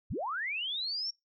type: linear sweep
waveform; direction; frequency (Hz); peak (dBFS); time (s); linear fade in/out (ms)
sine; up; 32.7 to 5588; -32; 0.1-1.11; 10
effects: noise-tail reverb RT60 0.2 s tail -25 dB re dry